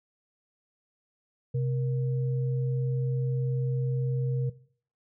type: tone pair together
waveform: sine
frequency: 130.81 / 470.2 Hz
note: C3 / A#4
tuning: 0 / +15 cents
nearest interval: octave + minor seventh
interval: 2215 cents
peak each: -25 / -36 dBFS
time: 1.54-4.5 s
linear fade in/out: 10 ms
effects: noise-tail reverb RT60 0.5 s tail -18 dB re dry